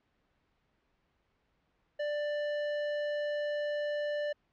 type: tone with hard clipping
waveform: sine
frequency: 590 Hz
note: D5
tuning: 8 cents sharp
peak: -33 dBFS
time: 1.99-4.33 s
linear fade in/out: 10 ms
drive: 15 dB
effects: pink hiss -75 dBFS RMS until 4.52 s + low-pass 3000 Hz 12 dB/octave